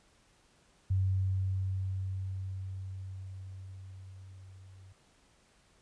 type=tone with level ramp; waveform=sine; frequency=95 Hz; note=F#2; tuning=46 cents sharp; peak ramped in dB=-25 to -51 dBFS; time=0.9-4.93 s; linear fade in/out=10 ms; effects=pink hiss -66 dBFS RMS until 5.81 s + resampled to 22050 Hz

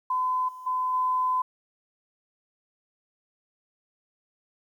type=tone with level steps; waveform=sine; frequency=1016 Hz; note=B5; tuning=49 cents sharp; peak=-23 / -39 / -24 / -22 dBFS; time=0.1-1.42 s; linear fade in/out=5 ms; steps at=0.48 / 0.66 / 0.93 s; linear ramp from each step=10 ms; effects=10-bit

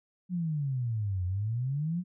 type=exponential two-way sweep; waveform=sine; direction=down then up; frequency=185 to 88.5 to 185 Hz; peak=-28 dBFS; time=0.29-2.04 s; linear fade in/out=50 ms; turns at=1.25 s; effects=none

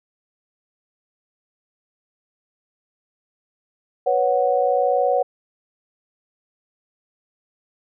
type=chord; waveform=sine; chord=B suspended second; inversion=none; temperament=equal; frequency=493.9 / 554.4 / 740 Hz; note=B4 / C#5 / F#5; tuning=0 / 0 / 0 cents; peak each=-21 / -20 / -20 dBFS; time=4.06-5.23 s; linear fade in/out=10 ms; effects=none

